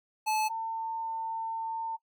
square / sine tone pair in turn, 865 / 900.6 Hz, A5 / A5, -30 / +40 cents, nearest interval minor second, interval 70 cents, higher second, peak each -27 / -31 dBFS, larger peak first, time 0.26-0.49 / 0.49-1.97 s, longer second, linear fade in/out 20 ms, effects noise-tail reverb RT60 0.1 s tail -21 dB re dry

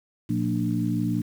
harmonic tone with a mistuned harmonic, 59.2 Hz, A#1, 27 cents sharp, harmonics 2 / 3 / 4 / 5, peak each -28 / -28 / -28 / -28 dBFS, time 0.29-1.22 s, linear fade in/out 10 ms, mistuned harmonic 4, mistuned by -51 cents, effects 8-bit

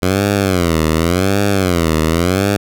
10% pulse tone with vibrato, 89.3 Hz, F2, 39 cents sharp, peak -4 dBFS, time 0.02-2.57 s, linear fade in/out 10 ms, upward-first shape sine, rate 0.89 Hz, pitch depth 220 cents each way, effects none

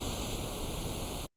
pink noise with comb filter, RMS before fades -36 dBFS, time 0-1.27 s, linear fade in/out 20 ms, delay 0.28 ms, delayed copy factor +1, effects low-pass 12000 Hz 12 dB/octave + Opus 48 kbps

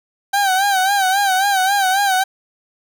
30% pulse tone with vibrato, 777 Hz, G5, 16 cents flat, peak -11 dBFS, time 0.33-2.24 s, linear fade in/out 10 ms, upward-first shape sine, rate 3.7 Hz, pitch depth 81 cents each way, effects none

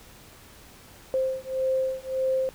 sine beating tone pair, 523.3 / 525 Hz, C5 / C5, 0 / +6 cents, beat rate 1.7 Hz, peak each -27 dBFS, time 1.14-2.49 s, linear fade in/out 0 ms, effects pink hiss -50 dBFS RMS until 2.54 s

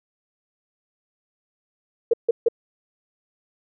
sine tone bursts, 464.7 Hz, A#4, 5 cents flat, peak -13 dBFS, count 3, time 2.11-2.485 s, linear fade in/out 5 ms, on 25 ms, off 150 ms, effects none

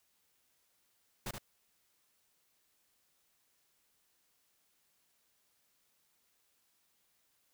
pink noise with echo, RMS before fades -39 dBFS, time 1.26-1.31 s, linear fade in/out 5 ms, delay 74 ms, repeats 1, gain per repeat -5 dB, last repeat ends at 1.384 s, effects white hiss -75 dBFS RMS until 7.53 s

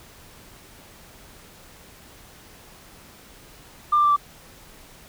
sine tone with pitch steps, 1195 / 1184.7 / 1174.5 / 1164.3 Hz, D6 / D6 / D6 / D6, +30 / +15 / 0 / -15 cents, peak -14 dBFS, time 3.92-4.164 s, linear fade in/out 10 ms, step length 61 ms, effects tanh soft clip ceiling -10 dBFS + pink hiss -48 dBFS RMS until 5.08 s

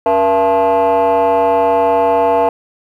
sine tone with frequency modulation, 674 Hz, E5, 38 cents sharp, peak -7 dBFS, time 0.06-2.49 s, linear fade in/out 2 ms, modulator 197 Hz, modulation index 1.3, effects tanh soft clip ceiling -8 dBFS + 8-bit

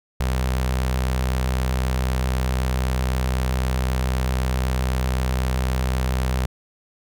sawtooth tone with notch filter, 63.9 Hz, C2, 40 cents flat, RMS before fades -22 dBFS, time 0.2-6.46 s, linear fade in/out 5 ms, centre 300 Hz, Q 1.6, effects none

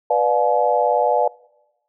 sine chord, B diminished seventh, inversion none, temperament just, 493.9 / 592.7 / 711.2 / 853.4 Hz, B4 / D5 / F5 / Ab5, 0 / +16 / +31 / +47 cents, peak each -20 dBFS, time 0.1-1.28 s, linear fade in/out 5 ms, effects noise-tail reverb RT60 1.0 s tail -24 dB re dry

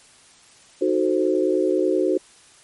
sine chord, D# diminished seventh, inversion none, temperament equal, 311.1 / 370 / 440 / 523.3 Hz, D#4 / F#4 / A4 / C5, 0 / 0 / 0 / 0 cents, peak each -23 / -20 / -26 / -24 dBFS, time 0.81-2.18 s, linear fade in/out 10 ms, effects white hiss -51 dBFS RMS until 2.63 s + MP3 48 kbps

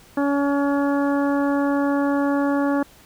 harmonic tone, 282.5 Hz, C#4, 33 cents sharp, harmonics 1 / 2 / 3 / 4 / 5 / 6, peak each -19 / -25 / -29 / -31 / -33 / -35 dBFS, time 0.17-2.83 s, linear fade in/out 5 ms, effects pink hiss -50 dBFS RMS until 3.05 s

